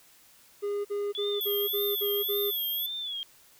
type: tone bursts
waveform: triangle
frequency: 408.1 Hz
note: G#4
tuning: 30 cents flat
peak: -26 dBFS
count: 7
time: 0.62-2.512 s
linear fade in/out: 20 ms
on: 230 ms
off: 47 ms
type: tone with vibrato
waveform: sine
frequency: 3400 Hz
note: G#7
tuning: 40 cents sharp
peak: -32 dBFS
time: 1.15-3.23 s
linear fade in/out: 0 ms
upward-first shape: sine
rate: 1.8 Hz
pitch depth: 100 cents each way
type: tone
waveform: sine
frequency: 13290 Hz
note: G#9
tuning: in tune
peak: -30 dBFS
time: 1.41-2.86 s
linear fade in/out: 0 ms
effects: white hiss -58 dBFS RMS until 3.59 s